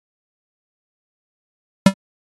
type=tone with exponential decay; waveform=square; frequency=193.7 Hz; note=G3; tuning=20 cents flat; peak=-3 dBFS; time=1.86-1.94 s; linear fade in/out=5 ms; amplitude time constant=17 ms; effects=AAC 32 kbps